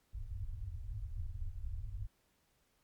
pink low-pass noise, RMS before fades -41 dBFS, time 0.13-2.07 s, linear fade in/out 20 ms, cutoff 110 Hz, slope 96 dB/octave, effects pink hiss -75 dBFS RMS until 2.83 s + MP3 96 kbps

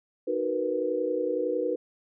sine chord, B major seventh, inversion first, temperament just, 308.7 / 370.4 / 463 / 493.9 Hz, D#4 / F#4 / A#4 / B4, -14 / +2 / -12 / 0 cents, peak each -33 / -32 / -32 / -28 dBFS, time 0.27-1.76 s, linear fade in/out 10 ms, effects none

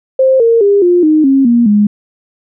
sine tone with pitch steps, 526 / 460.6 / 403.3 / 353.1 / 309.2 / 270.7 / 237 / 207.5 Hz, C5 / A#4 / G4 / F4 / D#4 / C#4 / A#3 / G#3, +9 / -21 / +49 / +19 / -11 / -41 / +29 / -1 cents, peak -5 dBFS, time 0.19-1.87 s, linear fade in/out 5 ms, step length 210 ms, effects none

